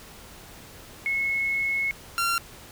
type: tone pair in turn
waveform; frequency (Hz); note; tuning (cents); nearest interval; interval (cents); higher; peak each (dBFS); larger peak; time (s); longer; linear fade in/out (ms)
sine / sawtooth; 2184 / 1375.8; C#7 / F6; -26 / -26; minor sixth; 800; first; -23 / -19; second; 1.06-1.91 / 2.18-2.38; first; 0
effects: pink hiss -46 dBFS RMS until 2.71 s